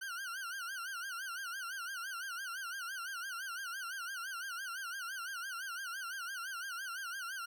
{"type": "tone with vibrato", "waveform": "40% pulse", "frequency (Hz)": 1480, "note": "F#6", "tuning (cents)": 0, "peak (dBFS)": -39, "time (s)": [0.01, 7.46], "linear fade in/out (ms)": 10, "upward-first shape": "sine", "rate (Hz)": 5.9, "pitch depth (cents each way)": 150, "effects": []}